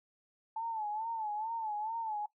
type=tone with vibrato; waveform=sine; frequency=876 Hz; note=A5; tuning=8 cents flat; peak=-34 dBFS; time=0.56-2.26 s; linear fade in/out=5 ms; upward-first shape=sine; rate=2.3 Hz; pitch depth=90 cents each way; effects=noise-tail reverb RT60 0.1 s tail -17 dB re dry